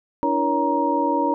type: tone cluster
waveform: sine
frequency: 288 / 328.1 / 476.5 / 562 / 940 Hz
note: D4 / E4 / A#4 / C#5 / A#5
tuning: -34 / -8 / +38 / +24 / +14 cents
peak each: -24 / -26 / -29 / -26 / -21 dBFS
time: 0.23-1.34 s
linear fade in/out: 0 ms
effects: none